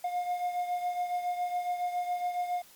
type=beating tone pair; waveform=triangle; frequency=712 / 719.2 Hz; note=F5 / F#5; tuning=+33 / -49 cents; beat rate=7.2 Hz; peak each=-28 / -35 dBFS; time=0.04-2.62 s; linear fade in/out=5 ms; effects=white hiss -56 dBFS RMS until 2.75 s + MP3 96 kbps